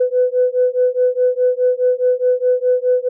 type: beating tone pair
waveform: sine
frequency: 498.3 / 503.1 Hz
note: B4 / B4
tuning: +15 / +32 cents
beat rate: 4.8 Hz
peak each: -15 dBFS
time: 0-3.09 s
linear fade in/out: 10 ms
effects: tanh soft clip ceiling -5 dBFS